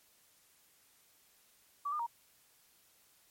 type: tone with pitch steps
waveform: sine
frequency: 1149 / 1208 / 937 Hz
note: D6 / D6 / A#5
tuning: -38 / +48 / +9 cents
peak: -33 dBFS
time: 1.85-2.066 s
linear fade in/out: 10 ms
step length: 72 ms
effects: white hiss -67 dBFS RMS until 3.3 s + MP3 64 kbps